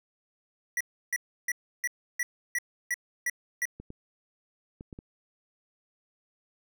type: tone bursts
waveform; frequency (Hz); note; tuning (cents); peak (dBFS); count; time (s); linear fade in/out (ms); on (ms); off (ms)
square; 1946; B6; -26; -27; 9; 0.77-3.654; 2; 36; 320
type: clicks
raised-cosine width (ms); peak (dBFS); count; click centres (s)
3; -29; 5; 3.8 / 3.904 / 4.809 / 4.928 / 4.989
effects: none